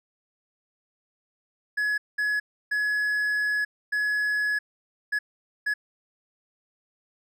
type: tone bursts at uneven times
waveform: triangle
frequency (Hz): 1691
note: G#6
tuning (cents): +31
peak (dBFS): -21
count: 6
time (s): 1.77-1.98 / 2.18-2.4 / 2.71-3.65 / 3.92-4.59 / 5.12-5.19 / 5.66-5.74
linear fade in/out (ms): 10
effects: none